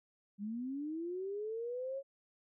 sine linear sweep, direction up, 196 to 554.4 Hz, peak -37 dBFS, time 0.38-2.03 s, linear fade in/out 50 ms, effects none

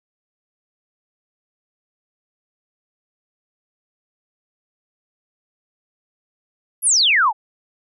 sine exponential sweep, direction down, 11840 to 788 Hz, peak -12 dBFS, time 6.82-7.33 s, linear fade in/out 50 ms, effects none

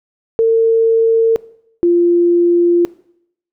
sine tone pair in turn, 453 / 346.4 Hz, A#4 / F4, -50 / -14 cents, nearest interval perfect fourth, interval 464 cents, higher first, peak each -8 dBFS, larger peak neither, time 0.39-1.36 / 1.83-2.85 s, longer second, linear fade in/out 0 ms, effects noise-tail reverb RT60 0.7 s tail -20 dB re dry

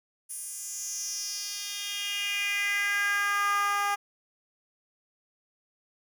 10% pulse tone with high-pass filter sweep, 405.7 Hz, G#4, 41 cents flat, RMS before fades -30 dBFS, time 0.29-3.96 s, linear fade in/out 20 ms, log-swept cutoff 9600 to 910 Hz, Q 3.7, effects none

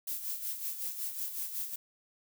violet noise with tremolo, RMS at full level -35 dBFS, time 0.07-1.76 s, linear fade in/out 5 ms, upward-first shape sine, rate 5.4 Hz, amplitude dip 60%, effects none

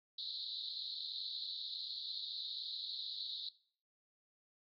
white band-pass noise, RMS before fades -44 dBFS, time 0.18-3.49 s, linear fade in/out 5 ms, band 3700 to 4300 Hz, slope 96 dB/octave, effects noise-tail reverb RT60 0.5 s tail -19 dB re dry

